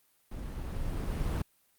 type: noise with level ramp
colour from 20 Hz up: brown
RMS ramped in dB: -40 to -29 dBFS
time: 0.31-1.42 s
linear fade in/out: 5 ms
effects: white hiss -69 dBFS RMS until 1.78 s + Opus 32 kbps